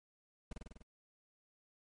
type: noise with echo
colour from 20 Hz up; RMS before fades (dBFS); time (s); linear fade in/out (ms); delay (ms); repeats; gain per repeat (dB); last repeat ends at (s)
brown; -42; 0.51-0.53; 5; 49; 6; -2; 0.824
effects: MP3 48 kbps

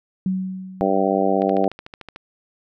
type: tone with exponential decay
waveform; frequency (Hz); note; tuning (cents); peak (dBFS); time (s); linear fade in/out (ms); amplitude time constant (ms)
sine; 187.6; F#3; +24; -17; 0.26-1.37; 2; 240
type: harmonic tone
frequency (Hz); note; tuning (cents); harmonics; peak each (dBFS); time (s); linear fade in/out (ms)
96.9; G2; -20; 2 / 3 / 4 / 5 / 6 / 7 / 8; -24 / -24 / -24 / -24 / -24 / -24 / -24; 0.81-1.68; 0
type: click train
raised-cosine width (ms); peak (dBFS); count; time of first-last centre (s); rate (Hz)
0.3; -20; 11; 1.42-2.161; 13.5
effects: none

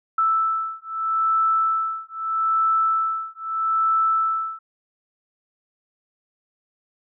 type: beating tone pair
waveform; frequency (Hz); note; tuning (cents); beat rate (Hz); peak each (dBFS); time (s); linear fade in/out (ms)
sine; 1318.5 / 1319.29; E6 / E6; 0 / +1; 0.79; -22; 0.18-4.59; 5
effects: none

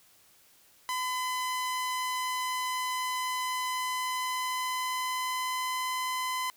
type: tone with pitch glide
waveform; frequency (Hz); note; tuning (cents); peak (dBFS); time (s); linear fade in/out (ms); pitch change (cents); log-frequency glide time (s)
sawtooth; 1012 to 1018.5; B5 to C6; +42 to -47; -26; 0.89-6.5; 0; +11; 3.76-5.89
effects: white hiss -61 dBFS RMS until 6.56 s

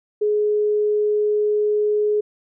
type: tone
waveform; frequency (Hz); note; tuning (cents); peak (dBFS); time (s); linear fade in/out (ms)
sine; 420.1; G#4; +20; -16; 0.21-2.21; 10
effects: none

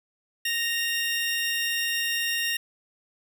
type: tone pair together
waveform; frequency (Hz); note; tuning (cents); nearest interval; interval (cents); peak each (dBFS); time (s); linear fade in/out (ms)
30% pulse; 1858 / 2784; A#6 / F7; -6 / -6; perfect fifth; 700; -25; 0.45-2.57; 5
effects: none

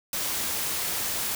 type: noise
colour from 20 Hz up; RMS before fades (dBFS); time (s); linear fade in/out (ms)
white; -29; 0.13-1.35; 2
effects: none

